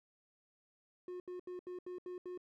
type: tone bursts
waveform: triangle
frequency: 360.8 Hz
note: F#4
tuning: 44 cents flat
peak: -40 dBFS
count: 7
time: 1.08-2.376 s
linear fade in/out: 2 ms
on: 120 ms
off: 76 ms
effects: none